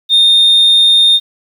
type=tone; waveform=sine; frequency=3655 Hz; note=A#7; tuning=35 cents flat; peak=-3 dBFS; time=0.09-1.2 s; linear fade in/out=50 ms; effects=tanh soft clip ceiling -3 dBFS + 7-bit